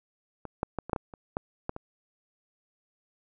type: clicks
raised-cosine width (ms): 1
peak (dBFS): -24 / -13 / -16 / -24 / -10 / -17 / -30 / -15 / -16 / -23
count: 10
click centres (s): 0.453 / 0.631 / 0.787 / 0.896 / 0.932 / 0.962 / 1.138 / 1.369 / 1.694 / 1.764
effects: none